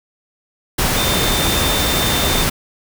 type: tone in noise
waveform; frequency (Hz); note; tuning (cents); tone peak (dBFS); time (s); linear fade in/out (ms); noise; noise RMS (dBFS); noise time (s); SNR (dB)
sine; 3596; A7; +37; -22; 0.96-2.44; 10; pink; -17; 0.78-2.5; -8
effects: none